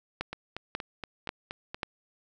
two click trains, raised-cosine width 0.3 ms, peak -20 / -15 dBFS, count 7 / 4, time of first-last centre 0.33-1.745 / 0.21-1.832 s, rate 4.24 / 1.85 Hz, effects none

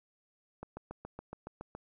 click train, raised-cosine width 1 ms, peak -28 dBFS, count 9, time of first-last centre 0.63-1.75 s, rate 7.14 Hz, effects none

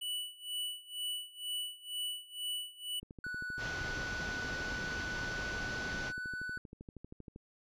square tone with tremolo, 2960 Hz, F#7, in tune, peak -35 dBFS, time 0.01-3 s, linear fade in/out 10 ms, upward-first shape sine, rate 2.1 Hz, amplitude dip 90%
click train, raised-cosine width 3 ms, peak -35 dBFS, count 56, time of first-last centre 3.03-7.361 s, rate 12.7 Hz
triangle tone with pitch glide, 1480 to 1491.2 Hz, F#6 to F#6, 0 to +13 cents, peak -36 dBFS, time 3.24-6.58 s, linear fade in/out 2 ms, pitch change +13 cents, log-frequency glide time 3.71-6.19 s
pink low-pass noise, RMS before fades -42 dBFS, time 3.57-6.13 s, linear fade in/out 50 ms, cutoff 6500 Hz, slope 96 dB/octave
effects none

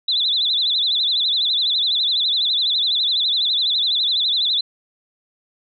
sine tone with vibrato, 3729 Hz, A#7, in tune, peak -16 dBFS, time 0.08-4.61 s, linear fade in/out 5 ms, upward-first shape sine, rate 12 Hz, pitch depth 160 cents each way, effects none

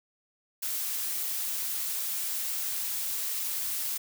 blue noise, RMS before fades -32 dBFS, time 0.62-3.98 s, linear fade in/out 10 ms, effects none

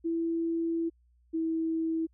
sine tone pair in turn, 331.8 / 324.6 Hz, E4 / E4, +11 / -27 cents, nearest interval unison, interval 38 cents, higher first, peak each -27 dBFS, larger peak neither, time 0.04-0.9 / 1.33-2.07 s, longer first, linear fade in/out 20 ms, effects added 60 Hz sine -62 dBFS peak until 2.13 s

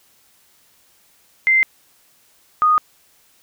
sine tone pair in turn, 2081 / 1237.4 Hz, C7 / D#6, -10 / -10 cents, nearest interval major sixth, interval 900 cents, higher first, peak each -11 dBFS, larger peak neither, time 1.47-1.63 / 2.62-2.78 s, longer neither, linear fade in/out 0 ms, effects white hiss -56 dBFS RMS until 3.42 s

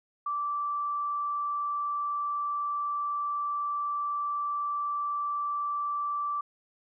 sine tone, 1166 Hz, D6, 13 cents flat, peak -28 dBFS, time 0.26-6.41 s, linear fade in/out 5 ms, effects none

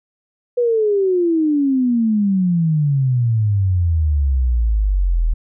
sine exponential sweep, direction down, 494 to 38.89 Hz, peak -13 dBFS, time 0.57-5.34 s, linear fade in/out 10 ms, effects none

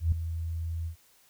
sine tone with ADSR envelope, 82.41 Hz, E2, in tune, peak -19 dBFS, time 0-0.96 s, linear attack 120 ms, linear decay 4 ms, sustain -11 dB, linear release 100 ms, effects white hiss -62 dBFS RMS until 1.29 s

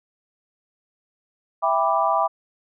sine chord, E minor seventh, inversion none, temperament equal with one note detuned, 659.3 / 794 / 987.8 / 1174.7 Hz, E5 / G5 / B5 / D6, 0 / +22 / 0 / 0 cents, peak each -23 dBFS, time 1.62-2.28 s, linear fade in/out 20 ms, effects none

